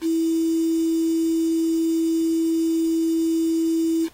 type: tone with quantisation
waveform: sine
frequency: 327.2 Hz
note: E4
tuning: 13 cents flat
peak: -18 dBFS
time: 0.01-4.09 s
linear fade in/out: 50 ms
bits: 6
effects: pink hiss -53 dBFS RMS until 4.13 s + AAC 48 kbps